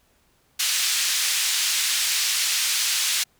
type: band-pass noise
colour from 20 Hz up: white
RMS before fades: -23 dBFS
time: 0.59-3.24 s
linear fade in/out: 10 ms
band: 2200 to 7100 Hz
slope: 12 dB/octave
effects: pink hiss -63 dBFS RMS until 3.39 s